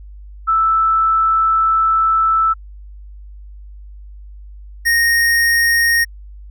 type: tone pair in turn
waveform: sine / square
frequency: 1318.5 / 1858.7 Hz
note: E6 / A#6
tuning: 0 / -6 cents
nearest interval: tritone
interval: 594 cents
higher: second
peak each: -11 / -12 dBFS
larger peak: first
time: 0.47-2.54 / 4.85-6.05 s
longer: first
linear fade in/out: 20 ms
effects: added 50 Hz sine -33 dBFS peak until 6.5 s